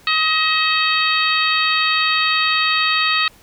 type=harmonic tone with a mistuned harmonic; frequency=631 Hz; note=D#5; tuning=24 cents sharp; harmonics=2 / 3 / 4 / 5 / 6 / 7; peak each=-20 / -22 / -20 / -26 / -22 / -24 dBFS; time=0.07-3.28 s; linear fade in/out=2 ms; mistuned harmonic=4; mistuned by=+41 cents; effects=pink hiss -49 dBFS RMS until 3.42 s